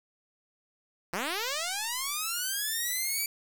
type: linear sweep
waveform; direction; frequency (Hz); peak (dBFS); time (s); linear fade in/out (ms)
5% pulse; up; 160 to 2328; -19; 1.13-3.26; 2
effects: 8-bit